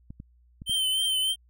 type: clicks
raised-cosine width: 5 ms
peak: -28 dBFS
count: 4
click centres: 0.105 / 0.201 / 0.619 / 0.696 s
type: tone with vibrato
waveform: square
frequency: 3091 Hz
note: G7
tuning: 25 cents flat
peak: -24 dBFS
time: 0.66-1.36 s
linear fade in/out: 50 ms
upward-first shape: triangle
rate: 3.3 Hz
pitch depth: 43 cents each way
effects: added 60 Hz sine -57 dBFS peak until 1.49 s